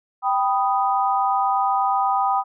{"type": "chord", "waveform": "sine", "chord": "G augmented", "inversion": "none", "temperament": "equal", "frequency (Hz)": [784, 987.8, 1244.5], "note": ["G5", "B5", "D#6"], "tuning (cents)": [0, 0, 0], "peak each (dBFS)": [-20, -23, -23], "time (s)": [0.22, 2.44], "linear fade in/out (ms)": 50, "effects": []}